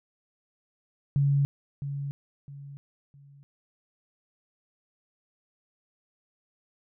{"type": "tone with echo", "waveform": "sine", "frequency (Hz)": 140.7, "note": "C#3", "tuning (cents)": 26, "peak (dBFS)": -20, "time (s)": [1.16, 1.45], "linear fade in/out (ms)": 0, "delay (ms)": 660, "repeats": 3, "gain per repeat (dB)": -10, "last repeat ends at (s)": 3.43, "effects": []}